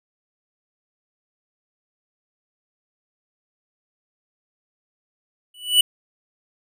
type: tone with exponential growth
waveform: square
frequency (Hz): 2960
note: F#7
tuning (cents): 0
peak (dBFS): -9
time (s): 5.54-5.81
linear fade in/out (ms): 5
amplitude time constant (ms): 57
effects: none